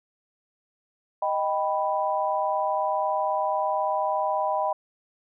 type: chord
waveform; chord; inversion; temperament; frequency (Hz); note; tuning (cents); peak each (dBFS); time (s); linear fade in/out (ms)
sine; Eb augmented; none; equal; 622.3 / 784 / 987.8; Eb5 / G5 / B5; 0 / 0 / 0; -27; 1.22-4.73; 5
effects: none